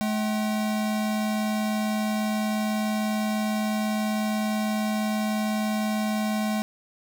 square tone pair together, 214.1 / 763 Hz, A3 / G5, -47 / -47 cents, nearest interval octave + minor seventh, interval 2200 cents, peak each -25 / -34 dBFS, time 0.01-6.62 s, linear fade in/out 0 ms, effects none

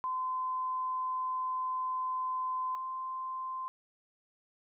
sine tone pair in turn, 1027 / 1039.5 Hz, C6 / C6, -33 / -12 cents, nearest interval unison, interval 21 cents, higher second, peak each -31 / -35 dBFS, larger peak first, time 0.04-2.75 / 2.75-3.68 s, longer first, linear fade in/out 0 ms, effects none

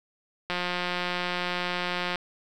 click train, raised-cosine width 0.3 ms, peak -13 dBFS, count 296, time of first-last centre 0.5-2.157 s, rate 178 Hz, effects 9-bit

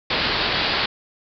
white low-pass noise, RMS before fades -22 dBFS, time 0.1-0.86 s, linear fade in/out 5 ms, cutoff 4800 Hz, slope 96 dB/octave, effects none

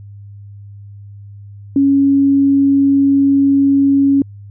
sine tone, 277.2 Hz, C#4, in tune, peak -8 dBFS, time 1.76-4.22 s, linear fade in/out 2 ms, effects added 101 Hz sine -32 dBFS peak until 4.5 s

